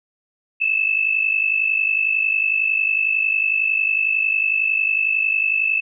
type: tone pair together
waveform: sine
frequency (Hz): 2586 / 2637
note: E7 / E7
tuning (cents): -34 / 0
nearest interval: unison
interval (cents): 34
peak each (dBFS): -21 / -18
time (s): 0.6-5.81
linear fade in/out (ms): 20
effects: none